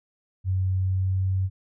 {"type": "tone with pitch glide", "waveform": "sine", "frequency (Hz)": [93.8, 94.67], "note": ["F#2", "F#2"], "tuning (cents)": [24, 40], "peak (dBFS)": -21, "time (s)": [0.44, 1.5], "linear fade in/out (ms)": 50, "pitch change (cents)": 16, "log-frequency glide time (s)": [0.79, 1.28], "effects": []}